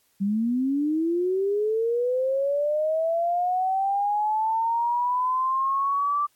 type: linear sweep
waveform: sine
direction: up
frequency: 191.7 to 1174.7 Hz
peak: -21 dBFS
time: 0.2-6.27 s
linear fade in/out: 20 ms
effects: white hiss -66 dBFS RMS until 6.35 s + AAC 64 kbps